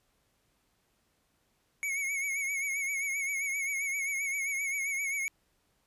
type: tone with vibrato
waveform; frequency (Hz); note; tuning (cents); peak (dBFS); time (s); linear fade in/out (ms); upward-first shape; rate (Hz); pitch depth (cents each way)
square; 2217; C#7; 0; -31; 1.83-5.28; 0; triangle; 7.6; 74
effects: pink hiss -73 dBFS RMS until 5.86 s + resampled to 32000 Hz